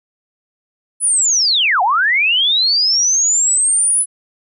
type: linear two-way sweep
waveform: sine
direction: down then up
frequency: 10150 to 698.5 to 10150 Hz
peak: -11 dBFS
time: 1-4.06 s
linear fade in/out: 50 ms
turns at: 1.82 s
effects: none